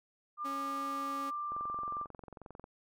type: tone with pitch glide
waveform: sine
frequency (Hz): 1198 to 1184.2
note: D6 to D6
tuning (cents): +34 to +14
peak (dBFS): -35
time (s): 0.37-2.07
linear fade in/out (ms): 50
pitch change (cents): -20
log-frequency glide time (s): 0.76-1.16
type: tone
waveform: sawtooth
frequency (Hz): 275.9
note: C#4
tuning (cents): -8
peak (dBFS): -37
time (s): 0.44-1.31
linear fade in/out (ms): 20
type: click train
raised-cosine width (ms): 1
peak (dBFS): -34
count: 26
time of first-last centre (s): 1.52-2.641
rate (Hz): 22.3
effects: none